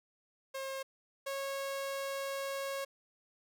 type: tone pair in turn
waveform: sawtooth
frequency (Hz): 537 / 548.6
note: C5 / C#5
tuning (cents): +45 / -18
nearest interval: unison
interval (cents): 37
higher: second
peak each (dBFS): -34 / -32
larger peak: second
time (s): 0.54-0.83 / 1.26-2.85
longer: second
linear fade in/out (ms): 10
effects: none